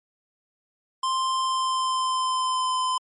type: tone with pitch glide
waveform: square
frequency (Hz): 1046.5 to 1024.4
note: C6 to C6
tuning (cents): 0 to -37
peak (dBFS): -23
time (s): 1.03-2.98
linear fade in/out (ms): 5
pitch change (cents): -37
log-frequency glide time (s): 1.41-2.76
effects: MP3 48 kbps